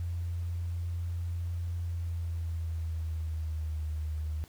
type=tone with pitch glide; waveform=sine; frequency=86.1 to 77.15 Hz; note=F2 to D#2; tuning=-24 to -14 cents; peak=-31 dBFS; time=0-4.44 s; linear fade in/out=0 ms; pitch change=-190 cents; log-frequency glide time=1.81-3.86 s; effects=pink hiss -58 dBFS RMS until 4.48 s